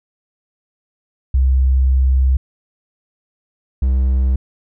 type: tone pair in turn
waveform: sine / triangle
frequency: 65.41 / 64.88 Hz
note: C2 / C2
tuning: 0 / -14 cents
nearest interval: unison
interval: 14 cents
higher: first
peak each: -10 dBFS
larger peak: neither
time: 1.34-2.37 / 3.82-4.36 s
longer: first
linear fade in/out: 5 ms
effects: none